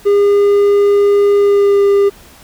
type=tone with pitch glide; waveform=triangle; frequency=405.7 to 400.8 Hz; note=G#4 to G4; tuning=-41 to +38 cents; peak=-5 dBFS; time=0.05-2.1 s; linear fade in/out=20 ms; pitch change=-21 cents; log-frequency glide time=1.36-1.82 s; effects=pink hiss -41 dBFS RMS until 2.43 s